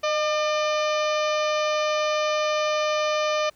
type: harmonic tone with a mistuned harmonic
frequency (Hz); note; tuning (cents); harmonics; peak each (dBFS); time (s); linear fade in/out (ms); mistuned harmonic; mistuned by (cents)
601; D5; +40; 1 / 2 / 3 / 4 / 5 / 6 / 7 / 8 / 9 / 10; -23 / -27 / -36 / -32 / -35 / -39 / -40 / -40 / -45 / -40; 0.03-3.5; 10; 1; +28
effects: pink hiss -60 dBFS RMS until 3.55 s